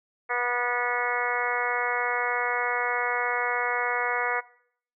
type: harmonic tone with a mistuned harmonic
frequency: 243.4 Hz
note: B3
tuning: 25 cents flat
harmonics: 2 / 3 / 4 / 5 / 6 / 7 / 8 / 9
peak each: -33 / -33 / -33 / -33 / -33 / -33 / -33 / -33 dBFS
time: 0.29-4.41 s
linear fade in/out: 20 ms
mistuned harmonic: 7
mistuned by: +21 cents
effects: noise-tail reverb RT60 0.6 s tail -19 dB re dry